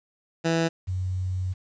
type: tone pair in turn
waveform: 15% pulse / sine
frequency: 164.81 / 92.5 Hz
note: E3 / F#2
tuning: 0 / 0 cents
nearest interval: minor seventh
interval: 1000 cents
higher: first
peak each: -15 / -25 dBFS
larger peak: first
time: 0.44-0.69 / 0.87-1.54 s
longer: second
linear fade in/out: 20 ms
effects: resampled to 16000 Hz + 9-bit